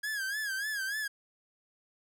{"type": "tone with vibrato", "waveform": "45% pulse", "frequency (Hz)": 1642, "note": "G#6", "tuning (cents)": -20, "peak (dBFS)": -32, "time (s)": [0.03, 1.08], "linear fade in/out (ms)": 10, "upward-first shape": "sine", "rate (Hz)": 3.4, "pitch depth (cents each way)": 110, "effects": []}